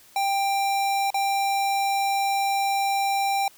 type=tone with dropouts; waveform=square; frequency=790 Hz; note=G5; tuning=13 cents sharp; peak=-22 dBFS; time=0.16-3.48 s; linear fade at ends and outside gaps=2 ms; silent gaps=1.104-1.143 s; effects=white hiss -53 dBFS RMS until 3.57 s